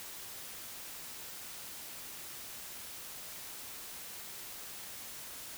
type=silence; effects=white hiss -46 dBFS RMS until 5.57 s